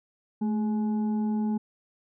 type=tone with frequency modulation; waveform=sine; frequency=215.7 Hz; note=A3; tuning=34 cents flat; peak=-24 dBFS; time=0.41-1.58 s; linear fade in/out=10 ms; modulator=630 Hz; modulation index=0.32; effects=none